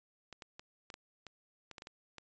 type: clicks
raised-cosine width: 0.2 ms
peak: -30 dBFS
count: 11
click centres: 0.327 / 0.422 / 0.595 / 0.902 / 0.941 / 1.267 / 1.713 / 1.782 / 1.821 / 1.871 / 2.183 s
effects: resampled to 16000 Hz